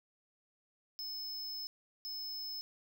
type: tone bursts at uneven times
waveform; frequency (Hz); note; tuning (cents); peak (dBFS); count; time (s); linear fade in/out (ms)
square; 5210; E8; -21; -40; 2; 0.99-1.67 / 2.05-2.61; 0
effects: none